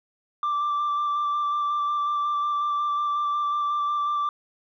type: tone with vibrato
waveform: sine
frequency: 1174.7 Hz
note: D6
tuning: in tune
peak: -20 dBFS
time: 0.43-4.29 s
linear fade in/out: 2 ms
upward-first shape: square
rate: 5.5 Hz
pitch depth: 12 cents each way
effects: tanh soft clip ceiling -21 dBFS